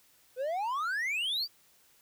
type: exponential sweep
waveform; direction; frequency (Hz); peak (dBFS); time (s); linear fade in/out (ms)
triangle; up; 484.8 to 4865; -28; 0.36-1.48; 50
effects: white hiss -64 dBFS RMS until 2.01 s